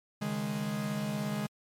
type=chord; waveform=45% pulse; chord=C# suspended second; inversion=none; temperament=equal; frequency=138.59 / 155.56 / 207.7 Hz; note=C#3 / D#3 / G#3; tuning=0 / 0 / 0 cents; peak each=-39 / -38 / -33 dBFS; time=0.21-1.47 s; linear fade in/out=10 ms; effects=MP3 64 kbps